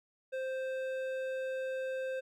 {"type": "tone with hard clipping", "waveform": "triangle", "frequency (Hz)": 523.3, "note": "C5", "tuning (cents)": 0, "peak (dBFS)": -36, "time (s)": [0.32, 2.21], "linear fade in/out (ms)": 20, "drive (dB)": 14, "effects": []}